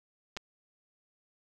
clicks, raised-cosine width 0.2 ms, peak -21 dBFS, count 2, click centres 0.367 / 0.372 s, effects none

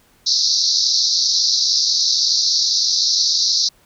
pink band-pass noise, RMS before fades -17 dBFS, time 0.26-3.69 s, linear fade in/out 10 ms, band 4000 to 5900 Hz, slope 96 dB/octave, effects pink hiss -55 dBFS RMS until 3.85 s

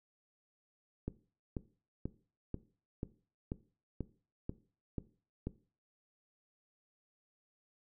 click train, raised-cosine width 3 ms, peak -24 dBFS, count 10, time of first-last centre 1.08-5.47 s, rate 2.05 Hz, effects noise-tail reverb RT60 0.4 s tail -17 dB re dry

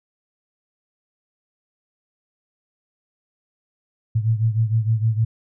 sine beating tone pair, 110 / 116.5 Hz, A2 / A#2, 0 / -1 cents, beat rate 6.5 Hz, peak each -18 / -22 dBFS, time 4.15-5.25 s, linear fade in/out 10 ms, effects none

